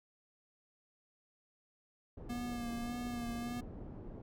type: low-pass noise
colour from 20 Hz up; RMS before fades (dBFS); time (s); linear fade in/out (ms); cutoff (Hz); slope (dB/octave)
pink; -47; 2.17-4.22; 5; 460; 12
type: tone with vibrato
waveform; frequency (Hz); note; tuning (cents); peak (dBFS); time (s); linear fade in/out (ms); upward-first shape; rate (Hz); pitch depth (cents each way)
square; 238.9; A#3; +43; -39; 2.29-3.61; 10; sine; 1.7; 29
effects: none